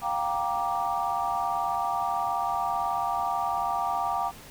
sine chord, G minor seventh, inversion third, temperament just, 705.6 / 784 / 940.8 / 1176 Hz, F5 / G5 / Bb5 / D6, +18 / 0 / +16 / +2 cents, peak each -31 / -30 / -31 / -31 dBFS, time 0.01-4.32 s, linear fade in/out 50 ms, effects pink hiss -47 dBFS RMS until 4.5 s

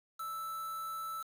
triangle tone with quantisation, 1318.5 Hz, E6, in tune, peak -36 dBFS, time 0.19-1.23 s, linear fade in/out 10 ms, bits 8, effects none

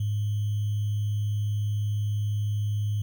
sine tone with sample-and-hold, 104.1 Hz, G#2, 5 cents sharp, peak -24 dBFS, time 0-3.02 s, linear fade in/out 5 ms, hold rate 3150 Hz, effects none

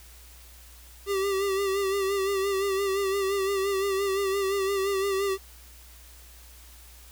square tone with vibrato, 392 Hz, G4, in tune, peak -25 dBFS, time 1.06-5.38 s, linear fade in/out 50 ms, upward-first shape sine, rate 5.8 Hz, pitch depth 46 cents each way, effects added 60 Hz sine -49 dBFS peak until 7.11 s + white hiss -52 dBFS RMS until 7.11 s

